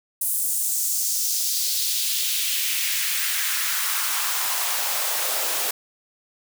white noise with high-pass filter sweep, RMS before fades -24 dBFS, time 0.21-5.71 s, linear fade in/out 5 ms, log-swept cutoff 10000 to 460 Hz, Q 1.7, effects none

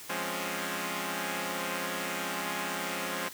5% pulse chord, Db major seventh, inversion first, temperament equal, 174.61 / 207.7 / 261.6 / 277.2 Hz, F3 / Ab3 / C4 / Db4, 0 / 0 / 0 / 0 cents, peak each -26 / -26 / -28 / -27 dBFS, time 0.09-3.29 s, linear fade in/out 10 ms, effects white hiss -46 dBFS RMS until 3.33 s

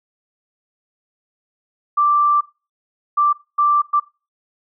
sine tone bursts at uneven times, 1174.7 Hz, D6, in tune, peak -12 dBFS, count 4, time 1.97-2.41 / 3.17-3.33 / 3.58-3.82 / 3.93-4 s, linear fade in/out 10 ms, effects noise-tail reverb RT60 0.3 s tail -21 dB re dry

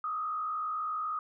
sine tone with frequency modulation, 1247 Hz, D#6, 3 cents sharp, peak -31 dBFS, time 0.04-1.19 s, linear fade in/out 2 ms, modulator 56.3 Hz, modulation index 0.65, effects none

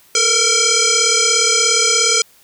sine tone with frequency modulation, 440 Hz, A4, in tune, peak -11 dBFS, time 0.15-2.22 s, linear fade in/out 2 ms, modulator 917 Hz, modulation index 7.8, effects white hiss -50 dBFS RMS until 2.43 s

